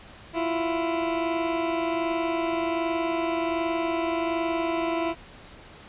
20% pulse tone pair together, 332.1 / 353.4 Hz, E4 / F4, +13 / +21 cents, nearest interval minor second, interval 108 cents, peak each -20 / -28 dBFS, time 0.33-5.15 s, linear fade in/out 50 ms, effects pink hiss -47 dBFS RMS until 5.88 s + resampled to 8000 Hz

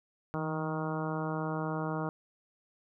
harmonic tone with a mistuned harmonic, 156.7 Hz, D#3, 13 cents sharp, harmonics 1 / 2 / 3 / 4 / 5 / 6 / 7 / 8 / 9, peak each -35 / -38 / -40 / -41 / -42 / -43 / -43 / -44 / -45 dBFS, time 0.34-2.09 s, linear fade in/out 0 ms, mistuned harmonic 1, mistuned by +43 cents, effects none

